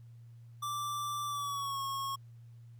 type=tone with pitch glide; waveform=square; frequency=1172 to 1093.5 Hz; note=D6 to C#6; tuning=-4 to -24 cents; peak=-35 dBFS; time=0.62-2.16 s; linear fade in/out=10 ms; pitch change=-120 cents; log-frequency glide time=1.26-1.81 s; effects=added 117 Hz sine -50 dBFS peak until 2.79 s + pink hiss -75 dBFS RMS until 2.79 s

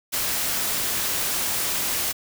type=noise; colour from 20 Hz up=white; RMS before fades=-25 dBFS; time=0.12-2.13 s; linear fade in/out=20 ms; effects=none

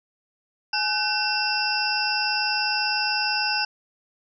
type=tone cluster; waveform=sine; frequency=841 / 1514 / 2704 / 4913 / 5350 Hz; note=G#5 / F#6 / E7 / D#8 / E8; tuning=+22 / +39 / +43 / -23 / +25 cents; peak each=-28 dBFS; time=0.73-3.65 s; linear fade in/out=5 ms; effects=none

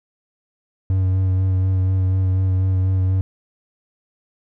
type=tone with vibrato; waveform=triangle; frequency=93.9 Hz; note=F#2; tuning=26 cents sharp; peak=-13 dBFS; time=0.9-3.21 s; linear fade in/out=0 ms; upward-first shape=sine; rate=4.1 Hz; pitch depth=18 cents each way; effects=none

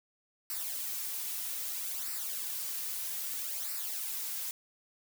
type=noise with flanger; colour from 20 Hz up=blue; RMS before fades=-37 dBFS; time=0.5-4.51 s; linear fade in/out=0 ms; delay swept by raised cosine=0.3 to 3.7 ms; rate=0.62 Hz; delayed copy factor=-0.65; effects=none

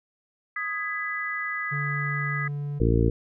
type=chord; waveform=sine; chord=G# minor; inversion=second; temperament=just; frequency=1245.9 / 1661.2 / 1993.5 Hz; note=D#6 / G#6 / B6; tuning=+2 / 0 / +16 cents; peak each=-33 / -33 / -30 dBFS; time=0.56-2.48 s; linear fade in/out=5 ms
type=tone; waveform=triangle; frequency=144.5 Hz; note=D3; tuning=28 cents flat; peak=-26 dBFS; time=1.71-2.8 s; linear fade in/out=20 ms
type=harmonic tone; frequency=57 Hz; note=A#1; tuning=38 cents flat; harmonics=1 / 2 / 3 / 4 / 5 / 6 / 7 / 8; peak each=-23 / -23 / -29 / -30 / -29 / -29 / -31 / -28 dBFS; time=2.8-3.1 s; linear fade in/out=5 ms
effects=none

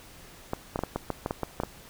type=clicks; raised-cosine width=1 ms; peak=-14 dBFS; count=11; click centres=0.534 / 0.759 / 0.791 / 0.836 / 0.96 / 1.103 / 1.261 / 1.309 / 1.433 / 1.601 / 1.635 s; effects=pink hiss -50 dBFS RMS until 1.89 s

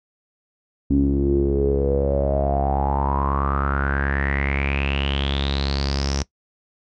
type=tone with low-pass filter sweep; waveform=sawtooth; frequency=69.3 Hz; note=C#2; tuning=in tune; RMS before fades=-21 dBFS; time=0.9-6.23 s; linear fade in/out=5 ms; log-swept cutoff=270 to 5800 Hz; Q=9.6; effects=noise-tail reverb RT60 0.1 s tail -20 dB re dry

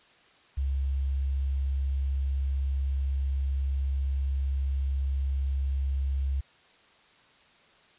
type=tone with quantisation; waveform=sine; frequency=67.9 Hz; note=C#2; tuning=35 cents flat; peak=-25 dBFS; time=0.57-6.41 s; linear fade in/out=10 ms; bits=9; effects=white hiss -59 dBFS RMS until 7.98 s + resampled to 8000 Hz

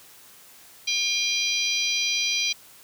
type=harmonic tone with a mistuned harmonic; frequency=801 Hz; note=G5; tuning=37 cents sharp; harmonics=3 / 4 / 5 / 6 / 7; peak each=-27 / -28 / -29 / -30 / -30 dBFS; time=0.87-2.53 s; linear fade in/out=10 ms; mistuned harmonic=7; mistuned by=+65 cents; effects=white hiss -50 dBFS RMS until 2.83 s + high-pass 60 Hz 12 dB/octave

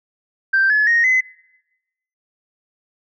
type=tone with pitch steps; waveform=sine; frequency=1568 / 1709.9 / 1864.7 / 2033 Hz; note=G6 / A6 / A#6 / B6; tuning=0 / -50 / 0 / +50 cents; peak=-11 dBFS; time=0.53-1.21 s; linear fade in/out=10 ms; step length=170 ms; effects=noise-tail reverb RT60 1.0 s tail -25 dB re dry + tanh soft clip ceiling -8 dBFS

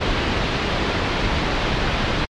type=low-pass noise; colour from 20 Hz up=pink; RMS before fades=-21 dBFS; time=0-2.26 s; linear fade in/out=20 ms; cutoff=4100 Hz; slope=24 dB/octave; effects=MP3 64 kbps

